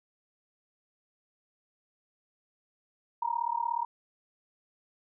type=tone with amplitude modulation; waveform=sine; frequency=942 Hz; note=A#5; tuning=18 cents sharp; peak=-24 dBFS; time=3.22-3.85 s; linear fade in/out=5 ms; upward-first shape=sine; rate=36.8 Hz; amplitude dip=95%; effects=none